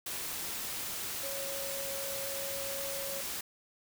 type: tone in noise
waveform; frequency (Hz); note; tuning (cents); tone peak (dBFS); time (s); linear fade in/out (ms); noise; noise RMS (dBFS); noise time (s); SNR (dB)
sine; 551; C#5; -11; -40; 1.23-3.21; 5; white; -38; 0.06-3.41; -5
effects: none